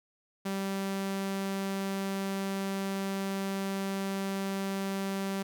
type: tone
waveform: sawtooth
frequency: 194.9 Hz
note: G3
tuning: 10 cents flat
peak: -27 dBFS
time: 0.45-5.43 s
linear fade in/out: 10 ms
effects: none